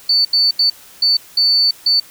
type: tone bursts at uneven times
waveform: sine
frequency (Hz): 4500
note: C#8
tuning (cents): +25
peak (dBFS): -10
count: 6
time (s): 0.09-0.25 / 0.33-0.51 / 0.59-0.7 / 1.02-1.17 / 1.37-1.71 / 1.86-2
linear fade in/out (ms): 5
effects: white hiss -42 dBFS RMS until 2.1 s